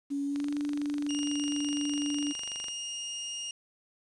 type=tone with pitch glide; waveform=sine; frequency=281.6 to 290.7 Hz; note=C#4 to D4; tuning=+27 to -18 cents; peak=-29 dBFS; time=0.1-2.33 s; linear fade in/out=20 ms; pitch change=+55 cents; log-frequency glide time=0.25-0.54 s
type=click train; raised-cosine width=0.2 ms; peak=-25 dBFS; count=57; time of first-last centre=0.36-2.684 s; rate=24.1 Hz
type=tone; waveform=25% pulse; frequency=2841 Hz; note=F7; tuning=29 cents sharp; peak=-31 dBFS; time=1.09-3.51 s; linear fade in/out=2 ms
effects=resampled to 22050 Hz + 9-bit